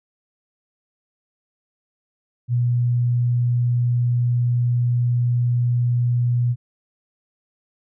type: tone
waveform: sine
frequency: 121.4 Hz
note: B2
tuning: 29 cents flat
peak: -16 dBFS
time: 2.48-6.56 s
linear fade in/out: 50 ms
effects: none